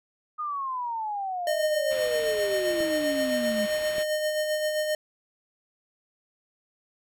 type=exponential sweep; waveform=sine; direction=down; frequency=1244.5 to 208.8 Hz; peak=-28 dBFS; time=0.38-3.67 s; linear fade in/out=20 ms
type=tone with tremolo; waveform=square; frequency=612 Hz; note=D#5; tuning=29 cents flat; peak=-24 dBFS; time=1.47-4.95 s; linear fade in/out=2 ms; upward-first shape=sine; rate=7.6 Hz; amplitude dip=40%
type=low-pass noise; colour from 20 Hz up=white; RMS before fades=-42 dBFS; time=1.9-4.04 s; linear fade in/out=20 ms; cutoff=3500 Hz; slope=24 dB/octave
type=clicks; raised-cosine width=2 ms; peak=-26 dBFS; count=2; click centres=2.806 / 3.983 s
effects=none